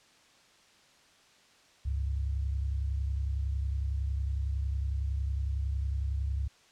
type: tone pair together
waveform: sine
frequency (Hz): 69.1 / 100.02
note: C#2 / G2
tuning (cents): -5 / +35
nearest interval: tritone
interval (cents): 640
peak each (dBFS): -29 / -37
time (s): 1.85-6.48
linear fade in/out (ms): 10
effects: white hiss -61 dBFS RMS until 6.71 s + low-pass 6000 Hz 12 dB/octave